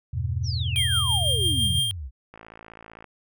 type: chord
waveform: sine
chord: E minor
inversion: none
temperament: just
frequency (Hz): 82.41 / 98.89 / 123.61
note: E2 / G2 / B2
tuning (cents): 0 / +16 / +2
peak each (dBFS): -28 / -29 / -28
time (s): 0.13-1.8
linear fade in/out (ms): 10
type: exponential sweep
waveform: sine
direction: down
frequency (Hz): 6100 to 58.1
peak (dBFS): -31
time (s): 0.43-2.11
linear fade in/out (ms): 50
type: tone with tremolo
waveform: square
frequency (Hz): 3200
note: G7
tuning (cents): +35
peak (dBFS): -21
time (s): 0.76-1.91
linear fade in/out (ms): 0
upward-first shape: sine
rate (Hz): 6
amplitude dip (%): 40
type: click train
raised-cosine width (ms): 0.5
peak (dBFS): -28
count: 40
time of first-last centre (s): 2.34-3.043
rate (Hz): 55.5
effects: none